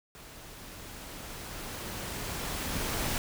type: noise with level ramp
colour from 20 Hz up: pink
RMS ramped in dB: -49 to -31 dBFS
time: 0.15-3.18 s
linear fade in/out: 0 ms
effects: none